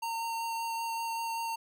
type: tone with vibrato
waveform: square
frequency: 916 Hz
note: A#5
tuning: 31 cents flat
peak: -33 dBFS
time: 0.02-1.56 s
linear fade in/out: 10 ms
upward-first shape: sine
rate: 5.2 Hz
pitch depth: 10 cents each way
effects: none